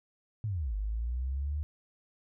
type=linear two-way sweep; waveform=sine; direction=down then up; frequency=114 to 49.09 to 76.3 Hz; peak=-30 dBFS; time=0.44-1.63 s; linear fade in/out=0 ms; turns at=0.75 s; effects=none